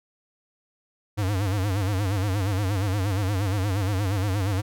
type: tone with vibrato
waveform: square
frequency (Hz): 98.4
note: G2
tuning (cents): +7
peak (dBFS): -23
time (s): 1.17-4.62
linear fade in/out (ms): 20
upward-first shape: sine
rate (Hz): 8.5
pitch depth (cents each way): 130
effects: none